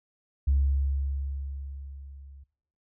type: tone with level ramp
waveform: sine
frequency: 69 Hz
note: C#2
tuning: 7 cents flat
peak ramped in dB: -18 to -46 dBFS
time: 0.47-2.44 s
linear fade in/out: 10 ms
effects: noise-tail reverb RT60 0.7 s tail -21 dB re dry + tanh soft clip ceiling -16 dBFS